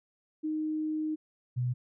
sine tone pair in turn, 310 / 123.95 Hz, D#4 / B2, -6 / +7 cents, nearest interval octave + major third, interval 1587 cents, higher first, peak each -29 / -27 dBFS, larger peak second, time 0.43-1.16 / 1.56-1.74 s, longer first, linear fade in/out 20 ms, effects none

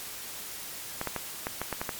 clicks, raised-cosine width 0.5 ms, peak -15 dBFS, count 8, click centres 1.014 / 1.073 / 1.163 / 1.469 / 1.616 / 1.727 / 1.815 / 1.892 s, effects white hiss -40 dBFS RMS until 1.99 s + MP3 96 kbps

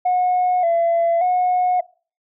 sine tone with vibrato, 701 Hz, F5, 6 cents sharp, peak -13 dBFS, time 0.05-1.81 s, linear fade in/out 10 ms, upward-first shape square, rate 0.86 Hz, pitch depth 63 cents each way, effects noise-tail reverb RT60 0.4 s tail -24 dB re dry + tanh soft clip ceiling -12 dBFS

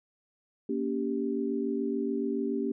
sine chord, G diminished, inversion first, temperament just, 235.2 / 282.2 / 392 Hz, Bb3 / Db4 / G4, +16 / +31 / 0 cents, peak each -32 dBFS, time 0.69-2.72 s, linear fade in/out 5 ms, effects none

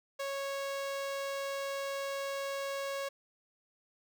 sawtooth tone with notch filter, 552 Hz, C#5, 7 cents flat, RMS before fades -37 dBFS, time 0.19-3.09 s, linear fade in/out 10 ms, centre 11000 Hz, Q 2, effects none

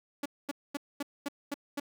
sawtooth tone bursts, 285.5 Hz, D4, 49 cents flat, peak -28 dBFS, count 7, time 0.23-1.799 s, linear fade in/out 5 ms, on 27 ms, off 230 ms, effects none

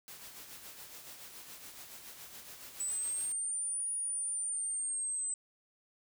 white noise with tremolo, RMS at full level -48 dBFS, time 0.08-3.32 s, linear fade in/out 0 ms, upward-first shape sine, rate 7.1 Hz, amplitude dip 45%
sine linear two-way sweep, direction up then down, 7902 to 9660 to 8070 Hz, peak -33 dBFS, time 2.8-5.34 s, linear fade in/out 2 ms, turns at 3.92 s
effects none

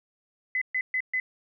sine tone bursts, 2022 Hz, B6, 40 cents sharp, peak -24 dBFS, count 4, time 0.55-1.2 s, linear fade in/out 2 ms, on 65 ms, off 130 ms, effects none

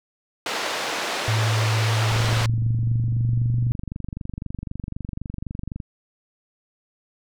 pink band-pass noise, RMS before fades -27 dBFS, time 0.46-2.46 s, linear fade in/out 2 ms, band 490 to 5200 Hz, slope 12 dB/octave
sine tone with pitch glide, 110.3 to 119.59 Hz, A2 to A#2, +5 to +45 cents, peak -19 dBFS, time 1.28-3.72 s, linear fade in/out 0 ms, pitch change +140 cents, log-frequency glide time 1.84-3.61 s
click train, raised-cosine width 5 ms, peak -18 dBFS, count 89, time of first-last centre 2.12-5.802 s, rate 23.9 Hz
effects none

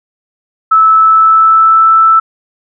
sine tone with pitch glide, 1307 to 1321.4 Hz, E6 to E6, -15 to +4 cents, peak -3 dBFS, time 0.71-2.2 s, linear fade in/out 10 ms, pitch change +19 cents, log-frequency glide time 0.93-1.9 s, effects none

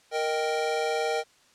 square chord, Eb major, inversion second, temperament equal, 466.2 / 622.3 / 784 Hz, Bb4 / Eb5 / G5, 0 / 0 / 0 cents, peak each -29 / -32 / -31 dBFS, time 0.11-1.24 s, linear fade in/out 50 ms, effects white hiss -60 dBFS RMS until 1.54 s + low-pass 7000 Hz 12 dB/octave

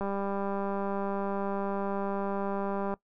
click train, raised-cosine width 1 ms, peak -20 dBFS, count 581, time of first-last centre 0.01-2.939 s, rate 198 Hz, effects noise-tail reverb RT60 0.1 s tail -20 dB re dry

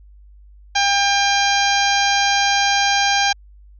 harmonic tone, 800 Hz, G5, 35 cents sharp, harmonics 1 / 2 / 3 / 4 / 5 / 6 / 7 / 8, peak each -18 / -21 / -23 / -24 / -25 / -26 / -26 / -27 dBFS, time 0.75-3.33 s, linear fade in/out 10 ms, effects added 50 Hz sine -42 dBFS peak until 3.79 s

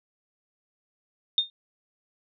sine tone with exponential decay, 3652 Hz, A#7, 36 cents flat, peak -15 dBFS, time 1.38-1.5 s, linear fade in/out 1 ms, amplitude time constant 26 ms, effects none

